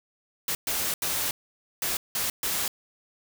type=noise bursts at uneven times; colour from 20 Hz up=white; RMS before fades=-28 dBFS; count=6; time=0.48-0.55 / 0.67-0.94 / 1.02-1.31 / 1.82-1.97 / 2.15-2.3 / 2.43-2.68 s; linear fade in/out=2 ms; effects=none